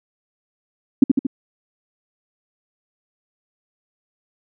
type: tone with echo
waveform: sine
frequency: 266.7 Hz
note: C4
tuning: 33 cents sharp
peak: -4 dBFS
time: 1.02-1.04 s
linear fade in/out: 5 ms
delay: 76 ms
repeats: 3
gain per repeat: -4 dB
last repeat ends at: 1.268 s
effects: none